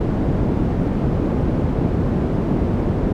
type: low-pass noise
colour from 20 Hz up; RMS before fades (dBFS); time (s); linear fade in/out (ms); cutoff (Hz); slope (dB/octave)
white; -19; 0-3.13; 10; 270; 12
effects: none